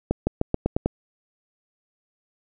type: accelerating click train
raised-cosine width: 2 ms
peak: -7 dBFS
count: 7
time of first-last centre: 0.11-0.86 s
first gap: 160 ms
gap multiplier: 0.9
effects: none